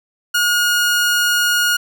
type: tone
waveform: sawtooth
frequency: 1436 Hz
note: F6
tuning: 48 cents sharp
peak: -10 dBFS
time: 0.34-1.77 s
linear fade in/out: 10 ms
effects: none